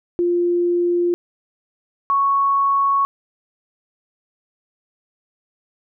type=tone pair in turn; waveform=sine; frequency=349.2 / 1108.6 Hz; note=F4 / C#6; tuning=0 / 0 cents; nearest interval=octave + minor sixth; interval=2000 cents; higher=second; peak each=-15 / -14 dBFS; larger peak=second; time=0.19-1.14 / 2.1-3.05 s; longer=neither; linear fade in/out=0 ms; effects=none